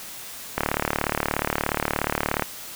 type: click train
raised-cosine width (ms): 0.5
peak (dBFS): -6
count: 69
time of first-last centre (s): 0.58-2.423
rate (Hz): 36.9
effects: white hiss -38 dBFS RMS until 2.75 s